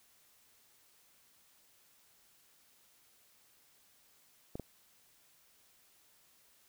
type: clicks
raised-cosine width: 2 ms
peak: -27 dBFS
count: 2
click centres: 4.555 / 4.597 s
effects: white hiss -67 dBFS RMS until 6.68 s